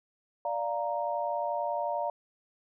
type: chord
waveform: sine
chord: Bb major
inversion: first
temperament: equal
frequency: 587.3 / 698.5 / 932.3 Hz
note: D5 / F5 / Bb5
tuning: 0 / 0 / 0 cents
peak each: -33 dBFS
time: 0.45-2.1 s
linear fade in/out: 2 ms
effects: none